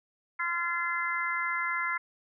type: harmonic tone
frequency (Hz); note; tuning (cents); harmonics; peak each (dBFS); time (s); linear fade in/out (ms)
343.7; F4; -28; 3 / 4 / 5 / 6; -35 / -33 / -35 / -32; 0.39-1.98; 10
effects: none